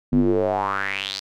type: tone with band-pass filter sweep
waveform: square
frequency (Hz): 49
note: G1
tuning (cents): 0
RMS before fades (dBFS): -22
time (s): 0.12-1.2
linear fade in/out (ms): 10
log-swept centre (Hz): 210 to 4900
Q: 5.3
effects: none